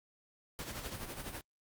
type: noise with tremolo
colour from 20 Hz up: pink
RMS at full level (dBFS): -41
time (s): 0.59-1.41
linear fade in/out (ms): 0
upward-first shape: sine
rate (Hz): 12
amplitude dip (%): 55
effects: Opus 48 kbps